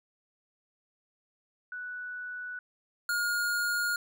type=tone pair in turn; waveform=sine / square; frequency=1480 / 1426.7 Hz; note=F#6 / F6; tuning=0 / +37 cents; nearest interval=minor second; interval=63 cents; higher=first; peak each=-36 / -28 dBFS; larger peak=second; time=1.72-2.59 / 3.09-3.96 s; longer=neither; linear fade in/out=2 ms; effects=none